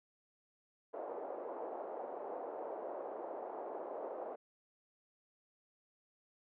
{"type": "band-pass noise", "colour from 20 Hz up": "white", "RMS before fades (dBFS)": -44, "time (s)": [0.93, 4.36], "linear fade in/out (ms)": 10, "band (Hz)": [390, 730], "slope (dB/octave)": 24, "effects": []}